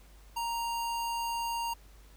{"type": "tone", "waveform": "square", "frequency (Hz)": 932.3, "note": "A#5", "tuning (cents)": 0, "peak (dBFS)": -32, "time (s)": [0.36, 1.74], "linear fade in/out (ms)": 10, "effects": ["added 50 Hz sine -53 dBFS peak until 2.16 s", "pink hiss -61 dBFS RMS until 2.16 s"]}